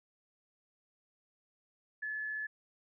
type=tone with amplitude modulation; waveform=sine; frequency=1722 Hz; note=A6; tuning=38 cents flat; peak=-34 dBFS; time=2.02-2.47 s; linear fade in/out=10 ms; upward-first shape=sine; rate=115 Hz; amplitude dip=30%; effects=none